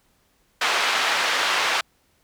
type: band-pass noise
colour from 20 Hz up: pink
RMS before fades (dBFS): -22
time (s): 0.61-1.81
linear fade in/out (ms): 5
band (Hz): 980 to 3900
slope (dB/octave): 12
effects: pink hiss -64 dBFS RMS until 2.23 s